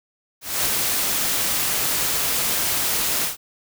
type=noise with ADSR envelope; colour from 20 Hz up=white; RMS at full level=-20 dBFS; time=0.41-3.37 s; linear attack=240 ms; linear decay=29 ms; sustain=-2 dB; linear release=130 ms; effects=none